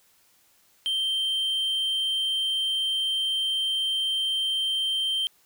triangle tone, 3136 Hz, G7, in tune, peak -22 dBFS, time 0.86-5.27 s, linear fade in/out 0 ms, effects white hiss -62 dBFS RMS until 5.45 s

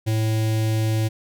square tone with notch filter, 110 Hz, A2, in tune, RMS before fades -21 dBFS, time 0.06-1.09 s, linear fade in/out 20 ms, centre 1200 Hz, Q 0.99, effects none

